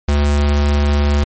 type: tone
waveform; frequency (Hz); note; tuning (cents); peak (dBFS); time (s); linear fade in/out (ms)
square; 72.5; D2; -22; -12; 0.08-1.24; 5
effects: MP3 32 kbps